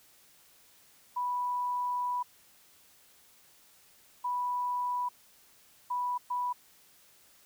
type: tone bursts at uneven times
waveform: sine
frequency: 985 Hz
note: B5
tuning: 5 cents flat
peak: -29 dBFS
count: 4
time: 1.16-2.23 / 4.24-5.09 / 5.9-6.18 / 6.3-6.53 s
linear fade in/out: 10 ms
effects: white hiss -61 dBFS RMS until 7.45 s